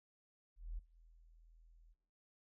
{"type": "tone with ADSR envelope", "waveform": "sine", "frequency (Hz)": 40.89, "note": "E1", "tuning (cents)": -13, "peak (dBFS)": -39, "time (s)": [0.56, 1.95], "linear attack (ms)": 220, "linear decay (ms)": 16, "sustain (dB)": -22, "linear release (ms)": 37, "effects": ["noise-tail reverb RT60 0.8 s tail -20 dB re dry"]}